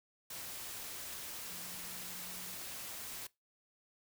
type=tone in noise; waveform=sine; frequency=180 Hz; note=F#3; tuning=47 cents flat; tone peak=-56 dBFS; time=1.5-2.55 s; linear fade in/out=5 ms; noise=white; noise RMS=-45 dBFS; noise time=0.3-3.27 s; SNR=-14 dB; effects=noise-tail reverb RT60 0.2 s tail -21 dB re dry